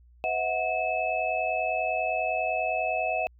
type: tone cluster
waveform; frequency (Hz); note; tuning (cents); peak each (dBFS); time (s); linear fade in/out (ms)
sine; 507 / 642 / 732 / 2600; B4 / E5 / F#5 / E7; +45 / -46 / -19 / -24; -37 / -29 / -29 / -31; 0.24-3.27; 0
effects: added 60 Hz sine -53 dBFS peak until 3.39 s